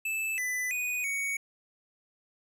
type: tone with pitch steps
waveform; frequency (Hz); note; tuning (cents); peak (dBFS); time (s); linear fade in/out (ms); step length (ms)
square; 2629 / 1998 / 2479 / 2235; E7 / B6 / D#7 / C#7; -5 / +20 / -7 / +14; -30; 0.05-1.37; 5; 330
effects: none